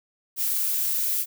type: noise with high-pass filter sweep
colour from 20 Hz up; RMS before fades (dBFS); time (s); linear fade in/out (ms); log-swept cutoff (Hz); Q
violet; -25; 0.36-1.26; 50; 980 to 1700; 1.2
effects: none